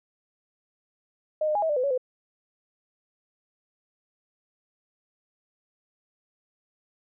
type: tone with pitch steps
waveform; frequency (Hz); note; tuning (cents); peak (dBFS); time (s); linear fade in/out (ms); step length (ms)
sine; 617 / 609 / 824 / 643 / 592 / 505 / 561 / 507; D#5 / D#5 / G#5 / E5 / D5 / B4 / C#5 / B4; -15 / -37 / -14 / -43 / +14 / +39 / +21 / +45; -22; 1.41-1.978; 5; 71
effects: none